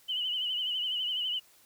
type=tone with vibrato; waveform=sine; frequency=2985 Hz; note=F#7; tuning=15 cents sharp; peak=-29 dBFS; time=0.08-1.4 s; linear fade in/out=20 ms; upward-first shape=triangle; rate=12 Hz; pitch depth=79 cents each way; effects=white hiss -61 dBFS RMS until 1.65 s